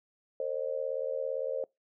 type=tone with amplitude modulation; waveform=sine; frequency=532 Hz; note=C5; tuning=29 cents sharp; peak=-26 dBFS; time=0.4-1.64 s; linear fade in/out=2 ms; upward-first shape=sine; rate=77.7 Hz; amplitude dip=100%; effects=noise-tail reverb RT60 0.2 s tail -25 dB re dry